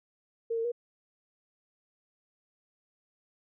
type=tone with pitch steps; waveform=sine; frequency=459 / 455.4 / 478 Hz; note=A#4 / A#4 / A#4; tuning=-27 / -40 / +43 cents; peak=-28 dBFS; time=0.5-0.719 s; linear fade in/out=10 ms; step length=73 ms; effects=none